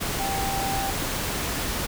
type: tone in noise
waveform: sine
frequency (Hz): 784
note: G5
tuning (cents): 0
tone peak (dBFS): -27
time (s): 0.19-0.92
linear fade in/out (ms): 20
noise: pink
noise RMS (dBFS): -28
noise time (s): 0-1.87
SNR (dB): -2
effects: none